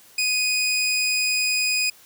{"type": "tone", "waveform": "20% pulse", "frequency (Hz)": 2490, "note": "D#7", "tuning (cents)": 1, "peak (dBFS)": -15, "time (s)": [0.18, 1.9], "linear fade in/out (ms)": 5, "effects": ["white hiss -51 dBFS RMS until 2.05 s", "high-pass 60 Hz 12 dB/octave"]}